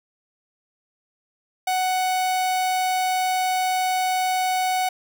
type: tone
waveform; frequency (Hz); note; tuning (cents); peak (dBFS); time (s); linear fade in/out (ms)
45% pulse; 743; F#5; +7; -20; 1.67-4.89; 5
effects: none